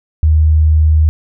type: tone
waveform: sine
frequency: 77.78 Hz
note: D#2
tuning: in tune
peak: -6 dBFS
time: 0.23-1.09 s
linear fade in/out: 0 ms
effects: none